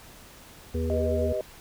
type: harmonic tone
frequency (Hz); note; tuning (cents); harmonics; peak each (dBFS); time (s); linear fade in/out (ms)
80.9; E2; -32; 1 / 3 / 5 / 6; -27 / -32 / -34 / -34; 0.74-1.33; 10
type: chord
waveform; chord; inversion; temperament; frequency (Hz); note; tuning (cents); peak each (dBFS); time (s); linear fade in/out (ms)
sine; G augmented; none; equal with one note detuned; 395.2 / 493.9 / 622.3; G4 / B4 / D#5; +14 / 0 / 0; -33 / -33 / -28; 0.9-1.41; 0
effects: pink hiss -49 dBFS RMS until 1.6 s